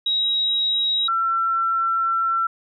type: tone pair in turn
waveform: sine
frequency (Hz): 3826 / 1348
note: A#7 / E6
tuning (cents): +44 / +38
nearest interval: octave + tritone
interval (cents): 1806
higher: first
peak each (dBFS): -18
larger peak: neither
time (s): 0.06-1.08 / 1.08-2.47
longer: second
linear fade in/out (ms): 5
effects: none